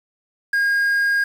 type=tone with quantisation; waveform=triangle; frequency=1625 Hz; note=G#6; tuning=38 cents flat; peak=-14 dBFS; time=0.53-1.24 s; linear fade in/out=5 ms; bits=7; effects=none